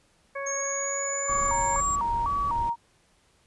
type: harmonic tone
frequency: 554.4 Hz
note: C#5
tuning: in tune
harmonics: 1 / 2 / 3 / 4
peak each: -33 / -36 / -38 / -39 dBFS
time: 0.35-1.81 s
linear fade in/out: 10 ms
type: linear sweep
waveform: sine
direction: up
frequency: 6490 to 7500 Hz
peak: -29 dBFS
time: 0.46-1.96 s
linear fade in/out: 10 ms
type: tone with vibrato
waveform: sine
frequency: 1032 Hz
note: C6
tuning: 24 cents flat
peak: -24 dBFS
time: 1.26-2.76 s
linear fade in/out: 50 ms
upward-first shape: square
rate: 2 Hz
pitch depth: 170 cents each way
type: noise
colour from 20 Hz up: brown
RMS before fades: -36 dBFS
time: 1.29-2.7 s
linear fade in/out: 5 ms
effects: pink hiss -64 dBFS RMS until 3.46 s + resampled to 24000 Hz